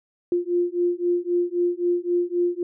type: beating tone pair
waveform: sine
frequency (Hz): 349.2 / 353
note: F4 / F4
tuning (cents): 0 / +19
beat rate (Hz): 3.8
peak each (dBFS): -23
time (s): 0.32-2.63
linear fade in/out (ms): 2
effects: none